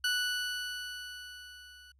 20% pulse tone with level ramp, 1480 Hz, F#6, in tune, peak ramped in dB -22 to -48 dBFS, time 0.04-1.92 s, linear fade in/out 5 ms, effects added 67 Hz sine -63 dBFS peak until 1.99 s + low-pass 11000 Hz 12 dB/octave

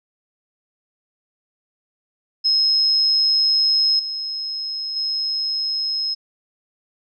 sine tone with level steps, 5150 Hz, E8, 41 cents flat, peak -14 / -24 / -20 dBFS, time 2.44-6.15 s, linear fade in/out 20 ms, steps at 3.99 / 4.96 s, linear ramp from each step 5 ms, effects none

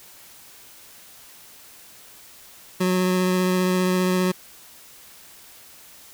25% pulse tone with vibrato, 183.4 Hz, F#3, 15 cents flat, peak -15 dBFS, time 2.8-4.32 s, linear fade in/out 10 ms, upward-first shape triangle, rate 15 Hz, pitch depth 13 cents each way, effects white hiss -47 dBFS RMS until 6.13 s

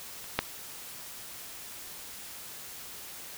clicks, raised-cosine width 0.3 ms, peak -29 / -8 dBFS, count 2, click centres 0.242 / 0.39 s, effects white hiss -44 dBFS RMS until 3.37 s

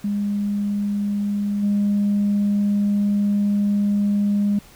sine tone with level steps, 204 Hz, G#3, 31 cents flat, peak -19 / -15 dBFS, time 0.04-4.59 s, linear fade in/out 5 ms, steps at 1.62 s, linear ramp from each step 20 ms, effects tanh soft clip ceiling -13 dBFS + pink hiss -48 dBFS RMS until 4.75 s

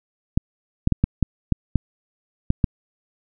clicks, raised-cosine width 5 ms, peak -4 dBFS, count 9, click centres 0.375 / 0.874 / 0.923 / 1.04 / 1.227 / 1.523 / 1.757 / 2.504 / 2.642 s, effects none

